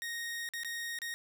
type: tone with dropouts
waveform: sawtooth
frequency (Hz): 1864.7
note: A#6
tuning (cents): 0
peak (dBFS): -33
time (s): 0.02-1.14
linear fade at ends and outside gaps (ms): 0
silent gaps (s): 0.489-0.536 / 0.634-0.647 / 0.988-1.018
effects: none